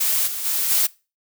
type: noise with level steps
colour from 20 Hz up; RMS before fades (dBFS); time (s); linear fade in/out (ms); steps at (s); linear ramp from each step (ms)
blue; -20 / -28 / -22 / -18; 0-0.87; 10; 0.26 / 0.44 / 0.69; 20
effects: noise-tail reverb RT60 0.3 s tail -22 dB re dry